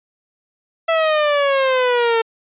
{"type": "exponential sweep", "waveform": "sawtooth", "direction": "down", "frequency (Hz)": [663, 449.4], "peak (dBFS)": -10, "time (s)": [0.88, 2.22], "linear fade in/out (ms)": 10, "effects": ["resampled to 8000 Hz"]}